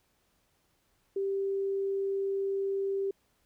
sine tone, 392 Hz, G4, in tune, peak -28 dBFS, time 1.16-3.11 s, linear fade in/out 5 ms, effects pink hiss -72 dBFS RMS until 3.45 s

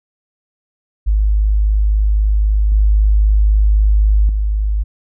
sine tone with level steps, 51.91 Hz, G#1, in tune, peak -10 / -8 / -13 dBFS, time 1.06-4.84 s, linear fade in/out 20 ms, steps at 2.72 / 4.29 s, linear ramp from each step 2 ms, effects none

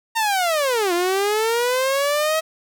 sawtooth linear two-way sweep, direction down then up, 924 to 341.4 to 643 Hz, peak -14 dBFS, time 0.15-2.41 s, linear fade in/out 20 ms, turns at 0.93 s, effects none

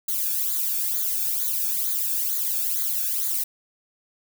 violet noise with flanger, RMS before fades -25 dBFS, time 0.08-3.44 s, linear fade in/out 5 ms, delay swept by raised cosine 0.36 to 1.02 ms, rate 2.2 Hz, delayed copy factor -0.95, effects none

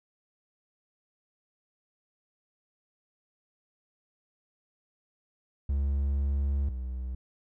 triangle tone pair in turn, 69.6 / 63.28 Hz, C#2 / B1, +8 / +43 cents, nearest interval major second, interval 165 cents, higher first, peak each -23 / -30 dBFS, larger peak first, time 5.69-6.69 / 6.69-7.15 s, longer first, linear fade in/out 5 ms, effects none

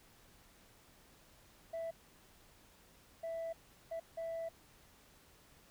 sine tone bursts at uneven times, 660 Hz, E5, 2 cents sharp, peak -36 dBFS, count 4, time 1.73-1.91 / 3.23-3.53 / 3.91-4 / 4.17-4.49 s, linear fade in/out 10 ms, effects tanh soft clip ceiling -37 dBFS + pink hiss -64 dBFS RMS until 5.7 s

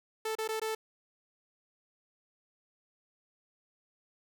sawtooth tone with dropouts, 439.7 Hz, A4, 1 cent flat, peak -28 dBFS, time 0.25-0.75 s, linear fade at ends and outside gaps 5 ms, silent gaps 0.353-0.385 / 0.477-0.488 / 0.598-0.616 s, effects none

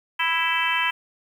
harmonic tone with a mistuned harmonic, 329.6 Hz, E4, in tune, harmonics 3 / 4 / 5 / 6 / 7 / 8 / 9, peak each -26 / -32 / -28 / -28 / -30 / -26 / -28 dBFS, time 0.19-0.91 s, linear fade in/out 10 ms, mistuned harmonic 9, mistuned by +71 cents, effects 8-bit

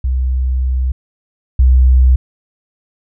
sine tone pair in turn, 64 / 63.72 Hz, C2 / C2, -38 / -45 cents, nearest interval unison, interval 7 cents, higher first, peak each -12 / -5 dBFS, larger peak second, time 0.04-0.92 / 1.59-2.16 s, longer first, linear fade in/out 5 ms, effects none

